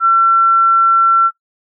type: tone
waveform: sine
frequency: 1350 Hz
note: E6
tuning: 41 cents sharp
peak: -7 dBFS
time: 0-1.31 s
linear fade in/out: 50 ms
effects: noise-tail reverb RT60 0.1 s tail -17 dB re dry